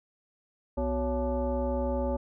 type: tone with frequency modulation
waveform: sine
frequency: 248.7 Hz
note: B3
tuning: 12 cents sharp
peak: -26 dBFS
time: 0.77-2.17 s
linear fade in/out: 10 ms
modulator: 311 Hz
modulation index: 1.6
effects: none